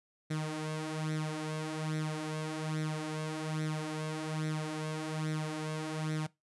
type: tone with flanger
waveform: sawtooth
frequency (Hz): 155.56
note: D#3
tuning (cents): 0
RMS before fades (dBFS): -36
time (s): 0.3-6.27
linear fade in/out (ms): 10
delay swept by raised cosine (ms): 0.51 to 4.61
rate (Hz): 1.2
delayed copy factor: +0.65
effects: noise-tail reverb RT60 0.2 s tail -21 dB re dry + resampled to 24000 Hz